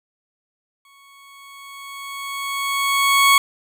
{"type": "tone with exponential growth", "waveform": "20% pulse", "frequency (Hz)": 1108.7, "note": "C#6", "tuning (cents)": 0, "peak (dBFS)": -5, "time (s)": [0.85, 3.38], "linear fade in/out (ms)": 2, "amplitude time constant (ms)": 550, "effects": []}